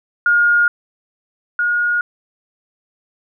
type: tone pair in turn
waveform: sine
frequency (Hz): 1425 / 1436.6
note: F6 / F6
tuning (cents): +34 / +48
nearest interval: unison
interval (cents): 14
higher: second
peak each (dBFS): -10 / -14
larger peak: first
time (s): 0.26-0.68 / 1.59-2.01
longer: neither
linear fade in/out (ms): 2
effects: none